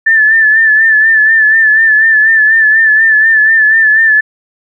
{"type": "tone with vibrato", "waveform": "sine", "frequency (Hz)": 1760, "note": "A6", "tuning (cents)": 0, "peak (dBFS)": -4, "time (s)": [0.06, 4.21], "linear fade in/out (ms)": 10, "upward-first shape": "sine", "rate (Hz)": 4.1, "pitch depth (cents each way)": 46, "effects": []}